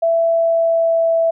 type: tone with pitch glide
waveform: sine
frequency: 665 to 660.4 Hz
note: E5 to E5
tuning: +15 to +3 cents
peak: -12 dBFS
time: 0.02-1.31 s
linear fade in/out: 10 ms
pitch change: -12 cents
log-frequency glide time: 0.3-1.14 s
effects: none